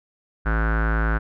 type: tone with low-pass filter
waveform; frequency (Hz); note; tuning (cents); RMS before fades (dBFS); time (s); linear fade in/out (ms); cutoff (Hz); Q
square; 55; A1; 0; -21; 0.45-1.19; 20; 1500; 8
effects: none